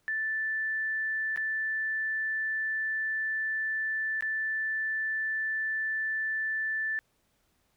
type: tone with dropouts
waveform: sine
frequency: 1760 Hz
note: A6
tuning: in tune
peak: -28 dBFS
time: 0.08-6.99 s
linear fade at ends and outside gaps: 0 ms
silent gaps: 1.361-1.374 / 4.208-4.224 s
effects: pink hiss -72 dBFS RMS until 7.76 s